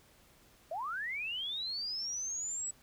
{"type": "linear sweep", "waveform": "sine", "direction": "up", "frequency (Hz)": [600, 7902], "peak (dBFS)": -35, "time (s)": [0.71, 2.71], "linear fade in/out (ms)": 5, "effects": ["pink hiss -63 dBFS RMS until 2.82 s"]}